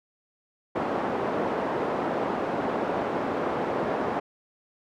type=band-pass noise; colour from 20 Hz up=pink; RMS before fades=-28 dBFS; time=0.75-4.2 s; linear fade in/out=10 ms; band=310 to 940 Hz; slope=12 dB/octave; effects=none